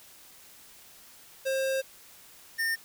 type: tone pair in turn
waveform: square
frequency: 533 / 1816.8 Hz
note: C5 / A#6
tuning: +32 / -45 cents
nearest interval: octave + major sixth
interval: 2123 cents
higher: second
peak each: -27 dBFS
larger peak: neither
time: 1.45-1.82 / 2.58-2.76 s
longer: first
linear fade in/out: 20 ms
effects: white hiss -53 dBFS RMS until 2.84 s